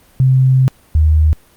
sine tone pair in turn, 130.81 / 77.51 Hz, C3 / D#2, 0 / -6 cents, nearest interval major sixth, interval 906 cents, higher first, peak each -7 dBFS, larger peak neither, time 0.2-0.68 / 0.95-1.33 s, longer first, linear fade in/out 0 ms, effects pink hiss -49 dBFS RMS until 1.56 s + Opus 32 kbps

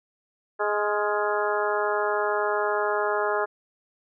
harmonic tone with a mistuned harmonic, 208.7 Hz, G#3, 9 cents sharp, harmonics 2 / 3 / 4 / 5 / 6 / 7 / 8, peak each -27 / -29 / -30 / -31 / -32 / -32 / -33 dBFS, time 0.59-3.46 s, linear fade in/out 20 ms, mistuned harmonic 7, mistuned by -61 cents, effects none

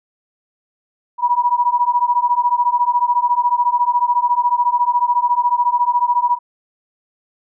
sine beating tone pair, 963 / 977 Hz, B5 / B5, -44 / -19 cents, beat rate 14 Hz, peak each -16 dBFS, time 1.18-6.39 s, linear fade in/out 50 ms, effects none

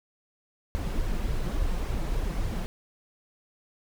brown noise with flanger, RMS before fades -28 dBFS, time 0.75-2.66 s, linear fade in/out 0 ms, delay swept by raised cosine 1.8 to 5.8 ms, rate 3.5 Hz, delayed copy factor +0.6, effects none

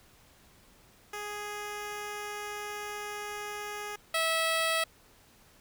10% pulse tone pair in turn, 415.3 / 650.7 Hz, G#4 / E5, 0 / -23 cents, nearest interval minor sixth, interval 777 cents, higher second, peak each -28 / -18 dBFS, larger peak second, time 1.13-3.96 / 4.14-4.84 s, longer first, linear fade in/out 5 ms, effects pink hiss -60 dBFS RMS until 5.6 s

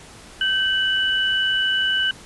sine tone pair together, 1547 / 2968 Hz, G6 / F#7, -23 / +5 cents, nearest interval major seventh, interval 1128 cents, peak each -21 / -20 dBFS, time 0.41-2.11 s, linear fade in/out 2 ms, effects pink hiss -43 dBFS RMS until 2.25 s + resampled to 24000 Hz

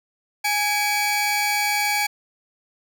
sawtooth tone pair together, 830.6 / 2289 Hz, G#5 / D7, 0 / -45 cents, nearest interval octave + tritone, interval 1755 cents, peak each -19 dBFS, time 0.44-2.07 s, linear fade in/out 10 ms, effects none

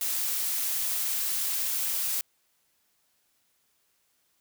blue noise, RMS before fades -29 dBFS, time 0.01-2.21 s, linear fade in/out 2 ms, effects white hiss -71 dBFS RMS until 4.4 s

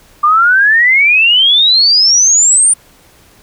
sine exponential sweep, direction up, 1175 to 9280 Hz, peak -5 dBFS, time 0.23-2.74 s, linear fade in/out 10 ms, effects pink hiss -45 dBFS RMS until 3.42 s

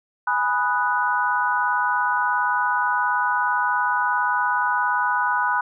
sine chord, G# minor seventh, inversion none, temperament equal, 830.6 / 987.8 / 1244.5 / 1480 Hz, G#5 / B5 / D#6 / F#6, 0 / 0 / 0 / 0 cents, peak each -27 / -22 / -27 / -23 dBFS, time 0.27-5.61 s, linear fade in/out 5 ms, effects none

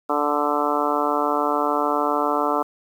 harmonic tone, 146.83 Hz, D3, in tune, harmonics 2 / 3 / 4 / 5 / 6 / 7 / 8 / 9, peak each -27 / -27 / -27 / -27 / -27 / -27 / -27 / -27 dBFS, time 0.09-2.63 s, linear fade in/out 10 ms, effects 8-bit

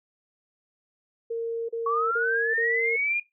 sine tone bursts, 460.1 Hz, A#4, 23 cents flat, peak -26 dBFS, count 4, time 1.3-2.965 s, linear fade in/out 10 ms, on 390 ms, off 35 ms
sine linear sweep, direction up, 1108.7 to 2438 Hz, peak -23 dBFS, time 1.86-3.2 s, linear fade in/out 5 ms
effects noise-tail reverb RT60 0.2 s tail -19 dB re dry

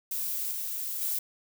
violet noise with level steps, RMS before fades -32 / -34 / -30 dBFS, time 0.11-1.19 s, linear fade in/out 5 ms, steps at 0.51 / 1.01 s, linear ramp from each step 5 ms, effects none

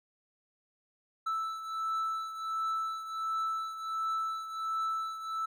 triangle beating tone pair, 1317 / 1318.4 Hz, E6 / E6, -2 / 0 cents, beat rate 1.4 Hz, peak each -31 / -37 dBFS, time 1.26-5.46 s, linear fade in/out 10 ms, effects none

